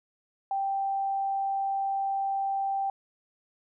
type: tone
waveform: sine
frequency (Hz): 784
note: G5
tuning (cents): 0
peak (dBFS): -26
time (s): 0.51-2.9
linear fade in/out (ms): 2
effects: none